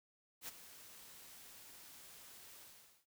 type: noise with ADSR envelope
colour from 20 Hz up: white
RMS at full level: -45 dBFS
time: 0.41-3.06 s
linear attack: 72 ms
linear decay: 18 ms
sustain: -12 dB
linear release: 460 ms
effects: none